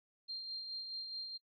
sine tone with tremolo, 4186 Hz, C8, in tune, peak -39 dBFS, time 0.28-1.38 s, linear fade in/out 20 ms, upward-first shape sine, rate 4.7 Hz, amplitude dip 40%, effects noise-tail reverb RT60 0.1 s tail -23 dB re dry + AAC 32 kbps

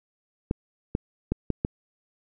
clicks, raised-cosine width 3 ms, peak -11 dBFS, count 5, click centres 0.511 / 0.951 / 1.32 / 1.503 / 1.649 s, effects none

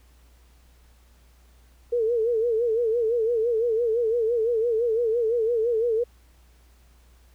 sine tone with vibrato, 460 Hz, A#4, 23 cents flat, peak -20 dBFS, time 1.92-6.04 s, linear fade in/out 10 ms, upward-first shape sine, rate 5.9 Hz, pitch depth 97 cents each way, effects added 60 Hz sine -53 dBFS peak until 7.34 s + pink hiss -62 dBFS RMS until 7.34 s

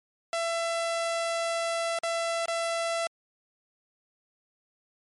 sawtooth tone with dropouts, 670 Hz, E5, 28 cents sharp, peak -23 dBFS, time 0.33-3.07 s, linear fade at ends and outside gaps 1 ms, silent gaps 1.988-2.034 / 2.457-2.482 s, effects MP3 48 kbps

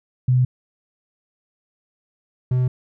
sine / triangle tone pair in turn, 126.5 / 126.5 Hz, B2 / B2, +42 / +42 cents, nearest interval unison, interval 0 cents, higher neither, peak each -13 / -14 dBFS, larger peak first, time 0.28-0.45 / 2.51-2.68 s, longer neither, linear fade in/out 5 ms, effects none

